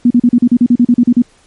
sine tone bursts, 242 Hz, B3, 35 cents flat, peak -4 dBFS, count 13, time 0.05-1.221 s, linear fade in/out 5 ms, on 55 ms, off 38 ms, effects pink hiss -49 dBFS RMS until 1.46 s + MP3 48 kbps

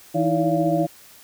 sine tone cluster, 162.9 / 313.3 / 328.3 / 571 / 689 Hz, E3 / D#4 / E4 / D5 / F5, -20 / +12 / -7 / -49 / -24 cents, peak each -24 dBFS, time 0.14-0.87 s, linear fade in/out 20 ms, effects white hiss -48 dBFS RMS until 1.23 s

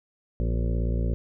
harmonic tone with a mistuned harmonic, 57.3 Hz, A#1, 29 cents flat, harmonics 1 / 2 / 3 / 4 / 6 / 7 / 8 / 9 / 10, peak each -24 / -30 / -34 / -36 / -40 / -41 / -42 / -43 / -44 dBFS, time 0.4-1.14 s, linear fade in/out 0 ms, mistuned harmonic 4, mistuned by +82 cents, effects none

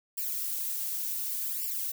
violet noise with flanger, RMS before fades -33 dBFS, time 0.17-1.92 s, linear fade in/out 10 ms, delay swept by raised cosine 0.39 to 5.19 ms, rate 0.68 Hz, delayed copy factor +0.9, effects none

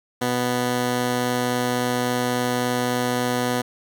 10% pulse tone pair together, 123.6 / 247.2 Hz, B2 / B3, +2 / +2 cents, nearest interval octave, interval 1200 cents, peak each -17 dBFS, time 0.21-3.62 s, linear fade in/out 10 ms, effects none

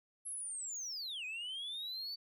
sine linear two-way sweep, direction down then up, 11175 to 2467 to 4571 Hz, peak -37 dBFS, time 0.25-2.16 s, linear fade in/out 20 ms, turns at 1.25 s, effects tanh soft clip ceiling -39 dBFS

